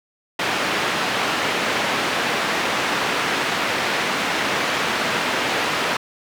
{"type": "band-pass noise", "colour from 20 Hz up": "white", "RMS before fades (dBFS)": -22, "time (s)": [0.39, 5.97], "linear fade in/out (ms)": 5, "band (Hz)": [170, 2400], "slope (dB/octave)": 12, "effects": []}